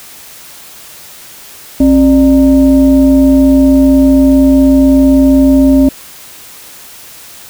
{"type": "tone with frequency modulation", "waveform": "sine", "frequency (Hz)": 268.6, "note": "C4", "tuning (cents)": 46, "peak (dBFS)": -3, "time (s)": [1.8, 5.89], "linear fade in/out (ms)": 5, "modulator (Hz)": 327, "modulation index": 0.55, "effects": ["white hiss -33 dBFS RMS until 7.49 s"]}